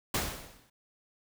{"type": "noise with exponential decay", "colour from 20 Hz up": "pink", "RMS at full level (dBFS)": -27, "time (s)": [0.14, 0.7], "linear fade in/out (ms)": 5, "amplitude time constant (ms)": 120, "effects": []}